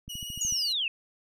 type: click train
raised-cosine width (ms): 5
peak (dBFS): -30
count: 7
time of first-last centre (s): 0.08-0.524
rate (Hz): 13.5
type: tone with vibrato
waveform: sawtooth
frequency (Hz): 2900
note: F#7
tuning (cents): -35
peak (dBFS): -33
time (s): 0.09-0.73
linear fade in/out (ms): 10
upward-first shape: square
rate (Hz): 17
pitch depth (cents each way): 18
type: linear sweep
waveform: sine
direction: down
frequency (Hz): 6870 to 2560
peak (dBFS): -26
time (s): 0.41-0.88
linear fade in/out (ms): 2
effects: none